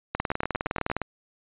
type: two click trains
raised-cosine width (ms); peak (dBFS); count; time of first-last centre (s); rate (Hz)
0.5; -11 / -13; 17 / 8; 0.15-0.966 / 0.2-1.017; 19.6 / 8.57
effects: resampled to 8000 Hz